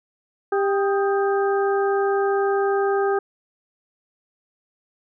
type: harmonic tone with a mistuned harmonic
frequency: 396.1 Hz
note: G4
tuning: 18 cents sharp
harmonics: 1 / 2 / 3 / 4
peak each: -19 / -25 / -29 / -31 dBFS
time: 0.52-3.19 s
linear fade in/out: 5 ms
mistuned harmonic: 3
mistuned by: +79 cents
effects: none